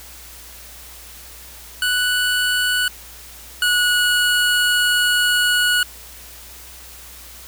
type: tone pair in turn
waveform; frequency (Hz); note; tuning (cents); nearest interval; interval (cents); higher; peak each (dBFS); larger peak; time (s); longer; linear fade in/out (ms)
25% pulse; 1480 / 1460.5; F#6 / F#6; 0 / -23; unison; 23; first; -13 / -11; second; 1.82-2.88 / 3.62-5.83; second; 2
effects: added 60 Hz sine -44 dBFS peak until 7.47 s + white hiss -40 dBFS RMS until 7.47 s